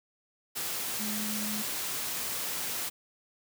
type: tone in noise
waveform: sine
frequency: 212.5 Hz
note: G#3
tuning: 40 cents sharp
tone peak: -35 dBFS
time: 0.99-1.63 s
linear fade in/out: 20 ms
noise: white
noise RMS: -34 dBFS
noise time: 0.55-2.9 s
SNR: -4 dB
effects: high-pass 100 Hz 12 dB/octave